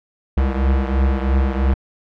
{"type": "beating tone pair", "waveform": "square", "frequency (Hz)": [65.7, 68.7], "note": ["C2", "C#2"], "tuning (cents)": [8, -15], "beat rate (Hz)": 3, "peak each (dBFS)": [-17, -21], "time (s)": [0.37, 1.74], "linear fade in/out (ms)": 5, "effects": ["low-pass 2000 Hz 12 dB/octave"]}